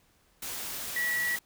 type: tone in noise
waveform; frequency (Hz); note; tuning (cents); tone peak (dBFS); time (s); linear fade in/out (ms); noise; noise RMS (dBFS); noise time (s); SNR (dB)
sine; 1937; B6; -34; -27; 0.96-1.36; 5; white; -37; 0.42-1.39; +7
effects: pink hiss -66 dBFS RMS until 1.45 s